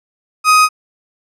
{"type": "tone", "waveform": "35% pulse", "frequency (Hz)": 1253, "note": "D#6", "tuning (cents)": 12, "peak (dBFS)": -5, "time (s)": [0.44, 0.69], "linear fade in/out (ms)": 50, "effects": ["low-pass 11000 Hz 12 dB/octave"]}